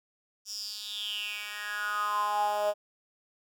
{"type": "tone with high-pass filter sweep", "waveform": "10% pulse", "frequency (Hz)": 207.8, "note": "G#3", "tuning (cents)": 1, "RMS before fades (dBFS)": -32, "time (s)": [0.45, 2.74], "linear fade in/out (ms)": 50, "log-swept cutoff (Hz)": [5900, 600], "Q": 7.4, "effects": []}